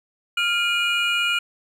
triangle tone cluster, 1396 / 2427 / 2891 Hz, F6 / D#7 / F#7, -1 / -44 / -41 cents, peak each -22 dBFS, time 0.37-1.39 s, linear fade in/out 5 ms, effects none

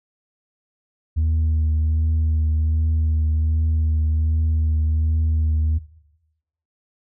sine tone with vibrato, 78.6 Hz, D#2, 18 cents sharp, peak -14 dBFS, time 1.16-5.79 s, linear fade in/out 20 ms, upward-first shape triangle, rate 1.3 Hz, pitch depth 23 cents each way, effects noise-tail reverb RT60 0.9 s tail -18 dB re dry + tanh soft clip ceiling -15 dBFS

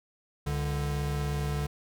square tone pair together, 69 / 145.97 Hz, C#2 / D3, -7 / -10 cents, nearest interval octave + minor second, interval 1297 cents, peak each -33 / -31 dBFS, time 0.46-1.67 s, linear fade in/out 10 ms, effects none

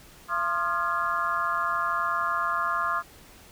sine tone cluster, 682 / 1058 / 1219 / 1391 / 1681 Hz, F5 / C6 / D#6 / F6 / G#6, -41 / +19 / -36 / -7 / +20 cents, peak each -36 / -29 / -28 / -30 / -35 dBFS, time 0.28-3.03 s, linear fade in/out 50 ms, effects pink hiss -51 dBFS RMS until 3.51 s

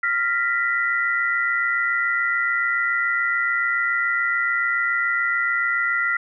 sine tone cluster, 1393 / 1854 / 1981 Hz, F6 / A#6 / B6, -5 / -10 / +5 cents, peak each -22 / -29 / -22 dBFS, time 0.03-6.17 s, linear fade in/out 5 ms, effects none

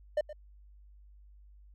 triangle tone with echo, 602 Hz, D5, 43 cents sharp, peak -23 dBFS, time 0.17-0.21 s, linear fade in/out 5 ms, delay 120 ms, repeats 1, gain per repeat -15 dB, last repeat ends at 0.33 s, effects added 50 Hz sine -53 dBFS peak until 1.74 s

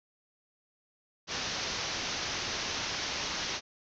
white low-pass noise, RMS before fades -35 dBFS, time 1.27-3.61 s, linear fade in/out 50 ms, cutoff 6300 Hz, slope 96 dB/octave, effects none

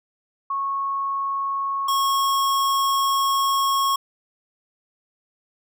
sine / square tone pair in turn, 1100 / 1094.4 Hz, C#6 / C#6, -14 / -23 cents, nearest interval unison, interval 9 cents, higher first, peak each -22 / -19 dBFS, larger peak second, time 0.5-1.88 / 1.88-3.96 s, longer second, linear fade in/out 5 ms, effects none

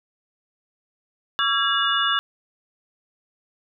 sine tone cluster, 1136 / 1355 / 1638 / 2886 / 3512 Hz, C#6 / E6 / G#6 / F#7 / A7, +42 / +47 / -24 / -44 / -4 cents, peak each -25 dBFS, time 1.39-2.19 s, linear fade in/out 0 ms, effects none

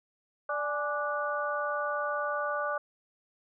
harmonic tone with a mistuned harmonic, 293.7 Hz, D4, in tune, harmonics 2 / 3 / 4 / 5, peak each -33 / -39 / -33 / -35 dBFS, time 0.49-2.78 s, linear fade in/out 5 ms, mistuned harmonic 3, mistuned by -81 cents, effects none

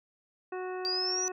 harmonic tone, 368.6 Hz, F#4, 7 cents flat, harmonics 1 / 2 / 3 / 4 / 5 / 7, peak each -35 / -41 / -45 / -47 / -49 / -52 dBFS, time 0.52-1.32 s, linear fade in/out 5 ms
sine exponential sweep, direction up, 4699 to 5980 Hz, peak -29 dBFS, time 0.85-1.28 s, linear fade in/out 0 ms
effects none

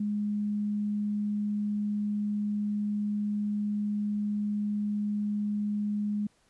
sine tone, 207.7 Hz, G#3, in tune, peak -27 dBFS, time 0-6.27 s, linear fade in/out 5 ms, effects pink hiss -67 dBFS RMS until 6.49 s + resampled to 24000 Hz

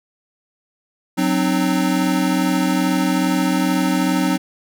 square chord, C diminished, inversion second, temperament equal with one note detuned, 185 / 261.6 / 304 Hz, Gb3 / C4 / Eb4, 0 / 0 / -40 cents, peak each -21 dBFS, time 1.17-4.38 s, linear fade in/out 20 ms, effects none

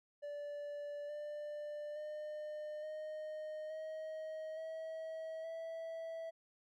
triangle tone with pitch steps, 582 / 593.5 / 605.3 / 617.3 / 629.6 / 642.1 / 654.8 Hz, D5 / D5 / D#5 / D#5 / D#5 / E5 / E5, -16 / +18 / -48 / -14 / +20 / -46 / -12 cents, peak -40 dBFS, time 0.22-6.31 s, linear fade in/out 20 ms, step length 870 ms, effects none

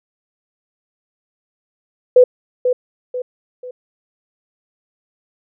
sine tone with echo, 500 Hz, B4, 21 cents sharp, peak -4 dBFS, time 2.16-2.24 s, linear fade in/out 5 ms, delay 490 ms, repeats 3, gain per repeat -8 dB, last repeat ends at 3.71 s, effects none

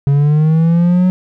triangle linear sweep, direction up, 138.59 to 185 Hz, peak -6 dBFS, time 0.07-1.1 s, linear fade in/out 0 ms, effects none

